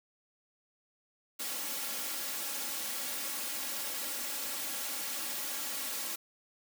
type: noise with comb filter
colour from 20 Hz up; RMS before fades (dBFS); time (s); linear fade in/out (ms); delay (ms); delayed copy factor
white; -37; 1.39-6.16; 10; 3.6; +0.75
effects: high-pass 200 Hz 12 dB/octave